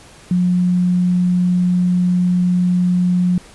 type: tone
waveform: sine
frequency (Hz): 179.2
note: F3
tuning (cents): +45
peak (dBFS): -12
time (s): 0.31-3.38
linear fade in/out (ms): 2
effects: pink hiss -43 dBFS RMS until 3.54 s + resampled to 24000 Hz